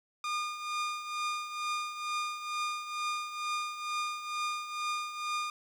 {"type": "tone with tremolo", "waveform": "sawtooth", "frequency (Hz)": 1215, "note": "D#6", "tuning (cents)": -42, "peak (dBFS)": -26, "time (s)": [0.24, 5.5], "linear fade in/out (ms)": 2, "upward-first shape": "triangle", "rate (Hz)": 2.2, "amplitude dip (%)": 70, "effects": ["low-pass 7000 Hz 12 dB/octave", "10-bit"]}